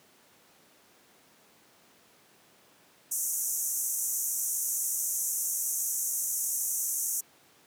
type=band-pass noise; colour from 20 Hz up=pink; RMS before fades=-31 dBFS; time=3.11-7.21 s; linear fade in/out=10 ms; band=5900 to 15000 Hz; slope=96 dB/octave; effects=pink hiss -60 dBFS RMS until 7.66 s + high-pass 200 Hz 12 dB/octave